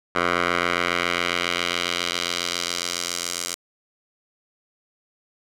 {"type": "tone with band-pass filter sweep", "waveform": "10% pulse", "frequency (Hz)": 87.31, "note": "F2", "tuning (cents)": 0, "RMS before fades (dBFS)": -25, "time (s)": [0.15, 3.55], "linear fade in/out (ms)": 5, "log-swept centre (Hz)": [1400, 7300], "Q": 1.2, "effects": []}